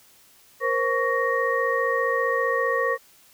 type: tone cluster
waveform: sine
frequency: 470.9 / 526 / 1121 / 1865 Hz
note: A#4 / C5 / C#6 / A#6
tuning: +18 / +9 / +19 / 0 cents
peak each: -26 dBFS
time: 0.6-2.98 s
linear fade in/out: 50 ms
effects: white hiss -55 dBFS RMS until 3.33 s